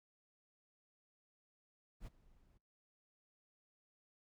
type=noise with ADSR envelope; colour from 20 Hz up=brown; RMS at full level=-45 dBFS; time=2-2.58 s; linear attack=70 ms; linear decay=17 ms; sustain=-23 dB; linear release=10 ms; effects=noise-tail reverb RT60 0.3 s tail -24 dB re dry